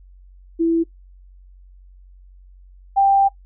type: tone pair in turn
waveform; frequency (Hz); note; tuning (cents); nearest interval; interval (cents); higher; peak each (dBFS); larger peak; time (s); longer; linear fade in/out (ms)
sine; 331.5 / 788.4; E4 / G5; +10 / +10; octave + minor third; 1500; second; -14 / -11; second; 0.59-0.84 / 2.96-3.29; second; 20
effects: noise-tail reverb RT60 0.1 s tail -19 dB re dry + added 46 Hz sine -43 dBFS peak until 3.45 s